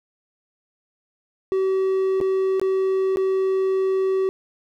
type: tone with dropouts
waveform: triangle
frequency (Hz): 381.4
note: G4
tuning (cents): -47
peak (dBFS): -16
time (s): 1.52-4.29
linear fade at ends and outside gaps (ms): 0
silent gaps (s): 2.203-2.212 / 2.597-2.615 / 3.16-3.171
effects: none